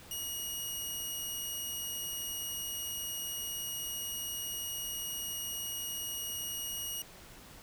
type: tone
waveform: 10% pulse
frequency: 2889 Hz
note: F#7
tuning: 42 cents flat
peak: -28 dBFS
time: 0.11-7.02 s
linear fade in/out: 2 ms
effects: pink hiss -53 dBFS RMS until 7.62 s